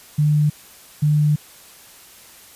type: tone pair in turn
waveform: sine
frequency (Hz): 149.6 / 149.6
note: D3 / D3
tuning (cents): +32 / +32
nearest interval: unison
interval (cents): 0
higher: neither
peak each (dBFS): -13 / -13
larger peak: neither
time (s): 0.18-0.5 / 1.02-1.36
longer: second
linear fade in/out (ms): 10
effects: white hiss -45 dBFS RMS until 2.55 s + resampled to 32000 Hz